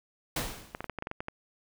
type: noise with exponential decay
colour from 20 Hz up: pink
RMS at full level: -29 dBFS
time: 0.36-0.87 s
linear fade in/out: 5 ms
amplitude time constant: 110 ms
type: clicks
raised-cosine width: 0.5 ms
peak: -20 dBFS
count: 10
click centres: 0.749 / 0.806 / 0.843 / 0.897 / 0.987 / 1.024 / 1.071 / 1.114 / 1.205 / 1.284 s
effects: none